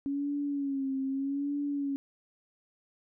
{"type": "tone with vibrato", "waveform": "sine", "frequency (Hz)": 277.2, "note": "C#4", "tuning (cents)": 0, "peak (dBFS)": -29, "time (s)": [0.06, 1.96], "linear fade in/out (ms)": 0, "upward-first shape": "sine", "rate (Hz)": 0.81, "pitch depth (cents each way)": 63, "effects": []}